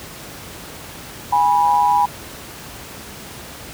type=tone pair together; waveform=sine; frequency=823.4 / 979 Hz; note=G#5 / B5; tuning=-15 / -15 cents; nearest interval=minor third; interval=300 cents; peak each=-15 dBFS; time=1.32-2.06 s; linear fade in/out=10 ms; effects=pink hiss -35 dBFS RMS until 3.73 s + high-pass 60 Hz 12 dB/octave